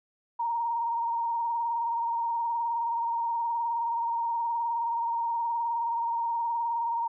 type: tone with vibrato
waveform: sine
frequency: 932.3 Hz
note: A#5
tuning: in tune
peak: -26 dBFS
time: 0.39-7.08 s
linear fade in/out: 10 ms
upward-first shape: triangle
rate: 19 Hz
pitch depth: 40 cents each way
effects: none